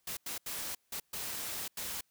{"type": "noise bursts at uneven times", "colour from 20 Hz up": "white", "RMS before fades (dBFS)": -39, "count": 6, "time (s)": [[0.07, 0.17], [0.26, 0.38], [0.46, 0.75], [0.92, 1], [1.13, 1.68], [1.77, 2.01]], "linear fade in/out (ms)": 5, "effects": ["white hiss -75 dBFS RMS until 2.1 s"]}